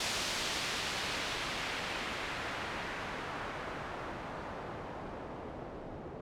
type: noise with low-pass filter sweep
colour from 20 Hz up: white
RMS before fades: -39 dBFS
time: 0-6.21 s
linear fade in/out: 5 ms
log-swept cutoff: 5300 to 520 Hz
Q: 0.84
effects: none